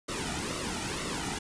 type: noise with flanger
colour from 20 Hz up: pink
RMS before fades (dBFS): -34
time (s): 0.08-1.39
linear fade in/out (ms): 10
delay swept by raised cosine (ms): 1.2 to 1.89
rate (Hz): 2.1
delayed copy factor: -0.7
effects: resampled to 22050 Hz